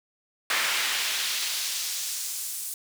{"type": "noise with high-pass filter sweep", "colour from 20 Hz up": "brown", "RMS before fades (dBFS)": -29, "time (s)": [0.5, 2.74], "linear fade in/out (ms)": 2, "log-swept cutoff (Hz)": [1800, 9600], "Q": 1, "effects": []}